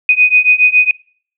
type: beating tone pair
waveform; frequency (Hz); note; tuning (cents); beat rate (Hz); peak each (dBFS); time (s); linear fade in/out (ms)
sine; 2489 / 2496.2; D#7 / D#7; 0 / +5; 7.2; -10; 0.09-0.91; 2
effects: noise-tail reverb RT60 0.5 s tail -24 dB re dry